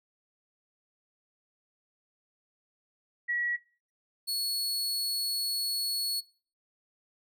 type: tone pair in turn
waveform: sine / sawtooth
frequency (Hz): 1924 / 4380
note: B6 / C#8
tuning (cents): -46 / -22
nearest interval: octave + major second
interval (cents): 1424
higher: second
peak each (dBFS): -27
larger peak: neither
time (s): 3.28-3.57 / 4.27-6.21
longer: second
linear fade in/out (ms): 20
effects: noise-tail reverb RT60 0.4 s tail -20 dB re dry